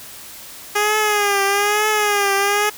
10% pulse tone with vibrato, 411.5 Hz, G#4, 16 cents flat, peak -7 dBFS, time 0.75-2.7 s, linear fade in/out 10 ms, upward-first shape triangle, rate 1.1 Hz, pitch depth 80 cents each way, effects white hiss -37 dBFS RMS until 2.77 s

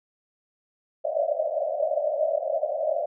white band-pass noise, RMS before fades -26 dBFS, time 1.04-3.06 s, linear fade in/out 10 ms, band 570 to 660 Hz, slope 96 dB/octave, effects none

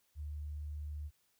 sine tone, 74.4 Hz, D2, 23 cents sharp, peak -39 dBFS, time 0.15-1.11 s, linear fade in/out 50 ms, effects white hiss -75 dBFS RMS until 1.39 s

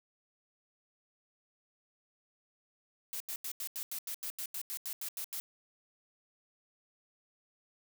blue noise bursts, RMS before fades -39 dBFS, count 15, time 3.13-5.4 s, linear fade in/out 0 ms, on 72 ms, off 85 ms, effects none

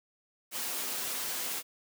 white noise with comb filter, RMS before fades -35 dBFS, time 0.51-1.63 s, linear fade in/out 50 ms, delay 8 ms, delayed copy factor +0.55, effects high-pass 200 Hz 12 dB/octave

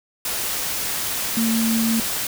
sine tone in noise, 226.5 Hz, A#3, 50 cents flat, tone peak -18 dBFS, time 1.37-2 s, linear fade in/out 2 ms, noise white, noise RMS -25 dBFS, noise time 0.25-2.27 s, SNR +4 dB, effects none

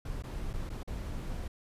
brown noise with dropouts, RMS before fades -37 dBFS, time 0.05-1.48 s, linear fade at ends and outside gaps 5 ms, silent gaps 0.224-0.236 / 0.532-0.536 / 0.693-0.7 / 0.832-0.875 s, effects resampled to 32000 Hz

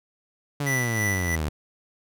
sawtooth exponential sweep, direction down, 146.83 to 73.1 Hz, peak -21 dBFS, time 0.6-1.49 s, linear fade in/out 5 ms
square tone with tremolo, 1975.5 Hz, B6, in tune, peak -24 dBFS, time 0.66-1.36 s, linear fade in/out 10 ms, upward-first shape sine, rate 3.1 Hz, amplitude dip 55%
effects none

